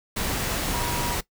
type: tone in noise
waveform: sine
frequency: 958 Hz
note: A#5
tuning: 47 cents sharp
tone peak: -30 dBFS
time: 0.73-1.15 s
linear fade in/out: 10 ms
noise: pink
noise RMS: -27 dBFS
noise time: 0.16-1.21 s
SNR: -6 dB
effects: noise-tail reverb RT60 0.1 s tail -18 dB re dry